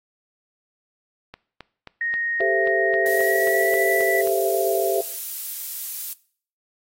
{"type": "click train", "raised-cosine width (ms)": 0.3, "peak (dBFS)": -21, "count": 12, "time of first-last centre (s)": [1.34, 4.273], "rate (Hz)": 3.75}
{"type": "tone with pitch glide", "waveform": "sine", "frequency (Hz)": [1864.7, 1969.9], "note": ["A#6", "B6"], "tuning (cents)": [0, -5], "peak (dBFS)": -22, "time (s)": [2.01, 4.21], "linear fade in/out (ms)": 2, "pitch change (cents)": 95, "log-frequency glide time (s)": [2.99, 3.77]}
{"type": "chord", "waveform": "sine", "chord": "A minor seventh", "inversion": "third", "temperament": "equal with one note detuned", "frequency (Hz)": [392, 440, 523.3, 670], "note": ["G4", "A4", "C5", "E5"], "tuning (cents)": [0, 0, 0, 28], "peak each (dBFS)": [-23, -27, -28, -23], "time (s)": [2.4, 5.01], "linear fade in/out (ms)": 5}
{"type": "noise", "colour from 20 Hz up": "violet", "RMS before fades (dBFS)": -29, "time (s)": [3.06, 6.13], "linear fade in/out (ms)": 0}
{"effects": ["noise-tail reverb RT60 0.5 s tail -20 dB re dry", "AAC 48 kbps"]}